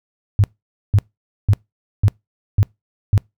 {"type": "tone bursts", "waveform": "sine", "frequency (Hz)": 101.1, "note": "G#2", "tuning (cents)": -46, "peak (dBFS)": -9, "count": 6, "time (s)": [0.39, 3.178], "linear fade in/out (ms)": 0, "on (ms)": 48, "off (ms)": 500, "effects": ["noise-tail reverb RT60 0.2 s tail -25 dB re dry"]}